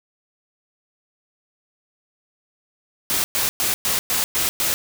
white noise bursts, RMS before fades -21 dBFS, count 7, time 3.1-4.74 s, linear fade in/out 0 ms, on 140 ms, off 110 ms, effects none

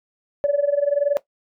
sine tone with amplitude modulation, 573 Hz, D5, 43 cents flat, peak -12 dBFS, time 0.44-1.17 s, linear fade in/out 0 ms, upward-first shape sine, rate 21 Hz, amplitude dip 85%, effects noise-tail reverb RT60 0.1 s tail -17 dB re dry + tanh soft clip ceiling -10 dBFS

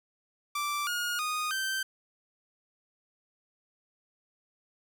sawtooth tone with pitch steps, 1171 / 1433 / 1237 / 1555 Hz, D6 / F6 / D#6 / G6, -5 / +44 / -10 / -14 cents, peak -26 dBFS, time 0.55-1.83 s, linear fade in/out 5 ms, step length 320 ms, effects none

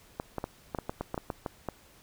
clicks, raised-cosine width 1 ms, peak -18 dBFS, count 12, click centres 0.199 / 0.383 / 0.441 / 0.748 / 0.787 / 0.895 / 1.01 / 1.144 / 1.178 / 1.302 / 1.462 / 1.687 s, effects pink hiss -58 dBFS RMS until 2.02 s

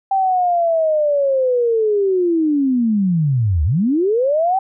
sine linear two-way sweep, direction down then up, 784 to 70.6 to 784 Hz, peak -13 dBFS, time 0.11-4.59 s, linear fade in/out 5 ms, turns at 3.64 s, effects none

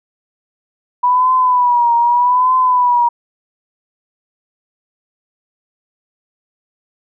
sine tone with vibrato, 981 Hz, B5, 12 cents flat, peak -9 dBFS, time 1.03-3.09 s, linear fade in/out 10 ms, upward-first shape triangle, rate 0.82 Hz, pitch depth 82 cents each way, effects none

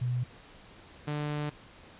sine / sawtooth tone pair in turn, 123.4 / 148.41 Hz, B2 / D3, -1 / +19 cents, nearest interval minor third, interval 320 cents, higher second, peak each -27 dBFS, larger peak neither, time 0.01-0.24 / 1.07-1.5 s, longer second, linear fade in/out 10 ms, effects pink hiss -53 dBFS RMS until 1.99 s + resampled to 8000 Hz

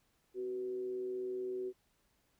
sine tone with frequency modulation, 375.4 Hz, F#4, 25 cents sharp, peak -36 dBFS, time 0.34-1.73 s, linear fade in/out 50 ms, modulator 116 Hz, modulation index 0.29, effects pink hiss -75 dBFS RMS until 2.39 s

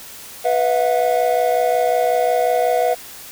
triangle chord, B suspended fourth, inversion none, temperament equal with one note detuned, 493.9 / 659.3 / 724.8 Hz, B4 / E5 / F#5, 0 / 0 / -36 cents, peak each -17 dBFS, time 0.44-2.95 s, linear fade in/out 20 ms, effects white hiss -37 dBFS RMS until 3.31 s

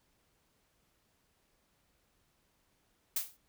blue noise with exponential decay, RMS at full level -29 dBFS, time 3.16-3.37 s, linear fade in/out 5 ms, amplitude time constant 44 ms, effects pink hiss -74 dBFS RMS until 3.48 s

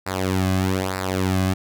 sawtooth tone with flanger, 94 Hz, F#2, 28 cents sharp, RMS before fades -22 dBFS, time 0.06-1.54 s, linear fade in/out 10 ms, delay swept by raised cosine 0.31 to 2.21 ms, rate 1.1 Hz, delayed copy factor -0.75, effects none

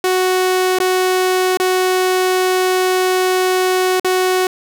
sawtooth tone with dropouts, 370 Hz, F#4, in tune, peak -9 dBFS, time 0.04-4.47 s, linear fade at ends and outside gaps 2 ms, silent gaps 0.787-0.801 / 1.572-1.599 / 3.998-4.046 s, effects none

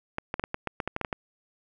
clicks, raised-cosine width 0.5 ms, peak -14 dBFS, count 12, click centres 0.184 / 0.341 / 0.396 / 0.439 / 0.544 / 0.673 / 0.802 / 0.876 / 0.964 / 1.013 / 1.048 / 1.128 s, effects none

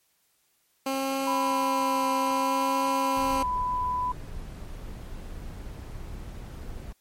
15% pulse tone with vibrato, 268.5 Hz, C4, 45 cents sharp, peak -20 dBFS, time 0.86-3.43 s, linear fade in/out 5 ms, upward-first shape triangle, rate 0.63 Hz, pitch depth 12 cents each way
sine tone, 997 Hz, B5, 16 cents sharp, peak -25 dBFS, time 1.27-4.12 s, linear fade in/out 5 ms
brown noise, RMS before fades -38 dBFS, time 3.16-6.93 s, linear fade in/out 10 ms
effects white hiss -69 dBFS RMS until 7 s + MP3 64 kbps

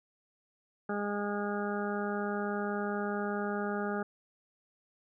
harmonic tone, 204.9 Hz, G#3, 23 cents flat, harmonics 1 / 2 / 3 / 4 / 6 / 7 / 8, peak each -35 / -36 / -41 / -40 / -42 / -41 / -46 dBFS, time 0.89-4.03 s, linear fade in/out 5 ms, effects none

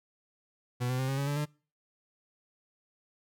40% pulse tone with pitch steps, 123.4 / 127.31 / 131.34 / 135.5 / 139.8 / 144.23 / 148.8 Hz, B2 / C3 / C3 / C#3 / C#3 / D3 / D3, -1 / -47 / +7 / -39 / +15 / -31 / +23 cents, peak -28 dBFS, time 0.8-1.458 s, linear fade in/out 20 ms, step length 94 ms, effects noise-tail reverb RT60 0.4 s tail -25 dB re dry

